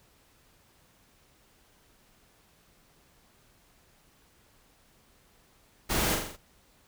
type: noise with echo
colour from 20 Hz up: pink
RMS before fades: -28 dBFS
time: 5.89-6.16 s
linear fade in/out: 20 ms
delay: 42 ms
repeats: 5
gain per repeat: -4 dB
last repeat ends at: 6.37 s
effects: pink hiss -63 dBFS RMS until 6.87 s